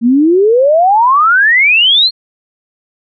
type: exponential sweep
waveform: sine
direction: up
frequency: 224.8 to 4320 Hz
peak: -5 dBFS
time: 0.01-2.11 s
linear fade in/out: 50 ms
effects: none